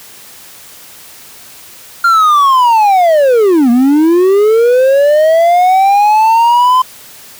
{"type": "linear two-way sweep", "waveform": "triangle", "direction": "down then up", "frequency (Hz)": [1400, 231.9, 1030], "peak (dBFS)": -3, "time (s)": [2.04, 6.82], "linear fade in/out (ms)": 5, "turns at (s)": 3.7, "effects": ["white hiss -35 dBFS RMS until 7.39 s", "high-pass 60 Hz 12 dB/octave"]}